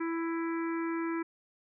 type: harmonic tone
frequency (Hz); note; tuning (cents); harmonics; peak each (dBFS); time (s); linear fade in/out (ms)
331.3; E4; +9; 1 / 3 / 4 / 5 / 6 / 7; -31 / -41 / -43 / -45 / -47 / -48; 0-1.23; 10
effects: none